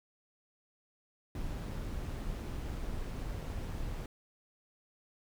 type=noise with amplitude modulation; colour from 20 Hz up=brown; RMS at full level=-37 dBFS; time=1.35-4.06 s; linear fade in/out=2 ms; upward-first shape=sine; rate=160 Hz; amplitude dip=30%; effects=none